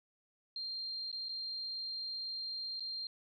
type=tone with dropouts; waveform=sine; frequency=4186 Hz; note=C8; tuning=in tune; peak=-38 dBFS; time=0.56-3.07 s; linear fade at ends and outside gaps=2 ms; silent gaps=1.116-1.127 / 1.286-1.292 / 2.797-2.805 s; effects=none